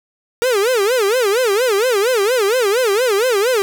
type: tone with vibrato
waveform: 45% pulse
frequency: 450.4 Hz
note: A4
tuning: 40 cents sharp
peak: -13 dBFS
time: 0.42-3.62 s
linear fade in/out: 0 ms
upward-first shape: sine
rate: 4.3 Hz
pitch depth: 250 cents each way
effects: none